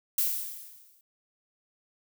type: noise with exponential decay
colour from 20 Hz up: violet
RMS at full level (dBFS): -24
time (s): 0.18-1.01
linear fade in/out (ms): 2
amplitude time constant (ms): 180
effects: none